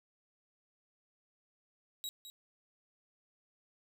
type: tone with echo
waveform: sawtooth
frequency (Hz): 3845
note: B7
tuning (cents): -47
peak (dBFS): -35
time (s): 2.04-2.09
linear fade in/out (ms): 0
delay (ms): 210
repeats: 1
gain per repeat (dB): -10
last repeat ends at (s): 2.3
effects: none